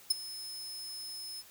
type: tone with ADSR envelope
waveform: sawtooth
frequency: 5200 Hz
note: E8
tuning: 24 cents flat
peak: -19 dBFS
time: 0.1-1.43 s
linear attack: 9 ms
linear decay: 17 ms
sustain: -19 dB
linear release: 36 ms
effects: white hiss -56 dBFS RMS until 1.5 s